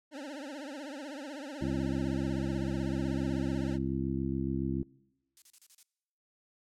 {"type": "tone with vibrato", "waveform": "25% pulse", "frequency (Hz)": 284.6, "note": "C#4", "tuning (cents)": 46, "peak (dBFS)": -36, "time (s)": [0.11, 3.79], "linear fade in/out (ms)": 50, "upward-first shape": "triangle", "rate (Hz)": 16, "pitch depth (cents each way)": 180}
{"type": "harmonic tone", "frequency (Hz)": 67.1, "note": "C2", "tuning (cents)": 44, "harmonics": [1, 2, 3, 4, 5], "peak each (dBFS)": [-39, -36, -36, -36, -36], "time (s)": [1.61, 4.83], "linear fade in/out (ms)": 5}
{"type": "noise bursts", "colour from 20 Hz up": "violet", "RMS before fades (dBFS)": -48, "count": 6, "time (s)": [5.37, 5.829], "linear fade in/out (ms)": 0, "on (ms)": 49, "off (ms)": 33}
{"effects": ["noise-tail reverb RT60 1.0 s tail -24 dB re dry", "low-pass 8000 Hz 12 dB/octave"]}